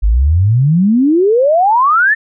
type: exponential sweep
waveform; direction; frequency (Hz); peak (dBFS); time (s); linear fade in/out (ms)
sine; up; 47.91 to 1831; -7; 0.02-2.15; 20
effects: none